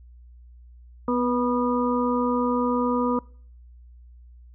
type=harmonic tone with a mistuned harmonic; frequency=244.2 Hz; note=B3; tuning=19 cents flat; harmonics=1 / 2 / 4 / 5; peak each=-23 / -26 / -29 / -30 dBFS; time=1.08-3.19 s; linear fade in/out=2 ms; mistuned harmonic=1; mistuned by=+24 cents; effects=noise-tail reverb RT60 0.5 s tail -24 dB re dry + added 60 Hz sine -45 dBFS peak until 4.54 s